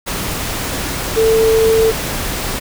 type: tone in noise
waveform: sine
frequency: 446.2 Hz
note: A4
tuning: 24 cents sharp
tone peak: -9 dBFS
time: 1.16-1.92 s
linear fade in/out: 20 ms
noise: pink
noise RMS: -21 dBFS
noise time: 0.06-2.6 s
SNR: +9 dB
effects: none